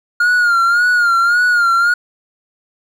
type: tone with vibrato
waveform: triangle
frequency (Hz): 1417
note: F6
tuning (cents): +25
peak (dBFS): -8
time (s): 0.2-1.94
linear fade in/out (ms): 5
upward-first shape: sine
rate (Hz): 1.8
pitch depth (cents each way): 67
effects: none